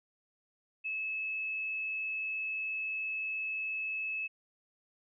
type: tone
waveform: sine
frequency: 2597 Hz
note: E7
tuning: 26 cents flat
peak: -33 dBFS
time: 0.84-4.28 s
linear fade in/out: 20 ms
effects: none